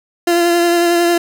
30% pulse tone with vibrato, 344.1 Hz, F4, 26 cents flat, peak -8 dBFS, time 0.27-1.18 s, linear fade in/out 5 ms, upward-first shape sine, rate 11 Hz, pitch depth 18 cents each way, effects none

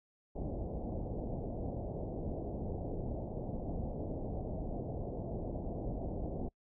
pink low-pass noise, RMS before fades -39 dBFS, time 0.35-6.49 s, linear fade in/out 10 ms, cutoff 730 Hz, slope 48 dB/octave, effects noise-tail reverb RT60 0.1 s tail -26 dB re dry

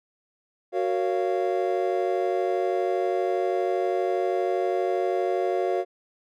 triangle chord, Gb major seventh, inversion none, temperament just, 370 / 462.5 / 555 / 693.7 Hz, Gb4 / Bb4 / Db5 / F5, 0 / -14 / +2 / -12 cents, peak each -24 / -28 / -28 / -26 dBFS, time 0.72-5.85 s, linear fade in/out 50 ms, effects none

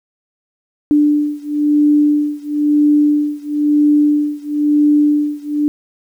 sine beating tone pair, 295.3 / 296.3 Hz, D4 / D4, +10 / +15 cents, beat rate 1 Hz, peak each -13 / -14 dBFS, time 0.91-5.68 s, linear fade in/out 0 ms, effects 8-bit

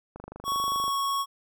click train, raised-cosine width 1 ms, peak -26 dBFS, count 19, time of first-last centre 0.16-0.88 s, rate 25 Hz
square tone with pitch glide, 1114 to 1106.3 Hz, C#6 to C#6, +8 to -4 cents, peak -26 dBFS, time 0.44-1.26 s, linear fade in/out 50 ms, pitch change -12 cents, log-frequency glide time 0.76-0.96 s
effects none

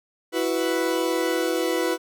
40% pulse chord, E suspended second, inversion none, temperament equal, 329.6 / 370 / 493.9 Hz, E4 / F#4 / B4, 0 / 0 / 0 cents, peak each -25 / -26 / -25 dBFS, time 0.32-1.98 s, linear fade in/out 50 ms, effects none

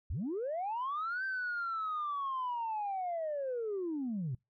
sine linear two-way sweep, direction up then down, 51.91 to 1568 to 116.2 Hz, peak -32 dBFS, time 0.1-4.35 s, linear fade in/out 5 ms, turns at 1.24 s, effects noise-tail reverb RT60 0.2 s tail -25 dB re dry + tanh soft clip ceiling -30 dBFS

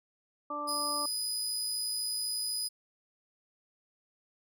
harmonic tone, 293.7 Hz, D4, in tune, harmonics 1 / 2 / 3 / 4, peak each -43 / -41 / -43 / -35 dBFS, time 0.5-1.06 s, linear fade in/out 5 ms
25% pulse tone, 4978 Hz, D#8, in tune, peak -27 dBFS, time 0.67-2.69 s, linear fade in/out 20 ms
effects none

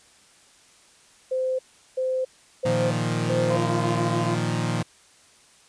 sine tone bursts, 517 Hz, C5, 21 cents flat, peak -22 dBFS, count 4, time 1.31-3.57 s, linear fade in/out 10 ms, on 280 ms, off 380 ms
sawtooth chord, Bb suspended fourth, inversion none, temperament equal, 116.54 / 155.56 / 174.61 Hz, Bb2 / Eb3 / F3, 0 / 0 / 0 cents, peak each -22 / -24 / -25 dBFS, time 2.65-4.83 s, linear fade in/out 10 ms
harmonic tone, 342.4 Hz, F4, 34 cents flat, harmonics 1 / 2 / 3, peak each -31 / -31 / -31 dBFS, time 3.5-4.35 s, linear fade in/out 10 ms
effects white hiss -55 dBFS RMS until 5.68 s + resampled to 22050 Hz

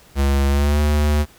square tone with pitch glide, 69.4 to 74.38 Hz, C#2 to D2, +3 to +23 cents, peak -15 dBFS, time 0.15-1.26 s, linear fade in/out 50 ms, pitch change +120 cents, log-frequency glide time 0.48-0.8 s, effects pink hiss -49 dBFS RMS until 1.38 s

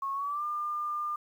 sine tone with pitch glide, 1095 to 1201 Hz, C#6 to D6, -22 to +38 cents, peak -30 dBFS, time 0.02-1.16 s, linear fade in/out 5 ms, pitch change +160 cents, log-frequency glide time 0.13-0.44 s, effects 10-bit

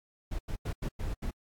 brown noise bursts at uneven times, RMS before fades -33 dBFS, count 6, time 0.31-0.39 / 0.48-0.56 / 0.65-0.73 / 0.82-0.89 / 0.99-1.14 / 1.22-1.31 s, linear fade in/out 10 ms, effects AAC 64 kbps

